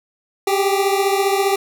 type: beating tone pair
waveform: 25% pulse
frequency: 390 / 405 Hz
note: G4 / G#4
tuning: -9 / -43 cents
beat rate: 15 Hz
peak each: -13 / -17 dBFS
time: 0.47-1.56 s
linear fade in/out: 5 ms
effects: none